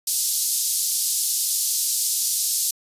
white band-pass noise, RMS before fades -23 dBFS, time 0.07-2.71 s, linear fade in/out 5 ms, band 4500 to 13000 Hz, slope 24 dB/octave, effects resampled to 32000 Hz

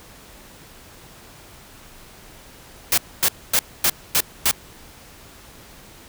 white noise bursts, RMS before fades -17 dBFS, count 6, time 2.92-4.512 s, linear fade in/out 2 ms, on 57 ms, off 250 ms, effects pink hiss -45 dBFS RMS until 6.08 s

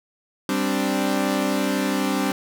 sawtooth chord, G suspended fourth, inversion none, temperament equal, 196 / 261.6 / 293.7 Hz, G3 / C4 / D4, 0 / 0 / 0 cents, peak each -21 dBFS, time 0.49-2.32 s, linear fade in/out 2 ms, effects none

